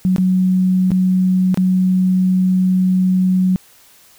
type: tone with dropouts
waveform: sine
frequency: 185.2 Hz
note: F#3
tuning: 2 cents sharp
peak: -11 dBFS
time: 0.05-3.56 s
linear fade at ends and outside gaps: 0 ms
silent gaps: 0.162-0.182 / 0.906-0.917 / 1.544-1.574 s
effects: white hiss -48 dBFS RMS until 4.18 s